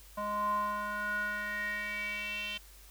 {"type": "tone with band-pass filter sweep", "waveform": "square", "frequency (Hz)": 207.7, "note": "G#3", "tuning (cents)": 0, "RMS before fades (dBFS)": -35, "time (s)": [0.17, 2.58], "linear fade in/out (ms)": 10, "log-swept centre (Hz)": [870, 3000], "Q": 6.7, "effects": ["added 50 Hz sine -54 dBFS peak until 2.9 s", "white hiss -57 dBFS RMS until 2.9 s"]}